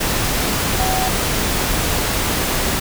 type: tone in noise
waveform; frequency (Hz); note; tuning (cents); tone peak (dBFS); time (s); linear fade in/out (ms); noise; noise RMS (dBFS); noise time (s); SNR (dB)
sine; 750; F#5; +23; -20; 0.79-1.09; 10; pink; -19; 0-2.8; -4
effects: none